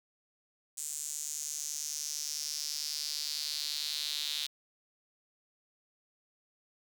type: tone with high-pass filter sweep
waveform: sawtooth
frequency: 149 Hz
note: D3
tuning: 25 cents sharp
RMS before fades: -37 dBFS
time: 0.77-4.47 s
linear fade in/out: 10 ms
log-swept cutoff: 7600 to 3700 Hz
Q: 4.1
effects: none